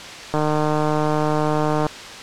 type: click train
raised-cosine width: 1 ms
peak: -7 dBFS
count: 233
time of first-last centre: 0.34-1.866 s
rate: 152 Hz
effects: white hiss -34 dBFS RMS until 2.22 s + low-pass 5000 Hz 12 dB/octave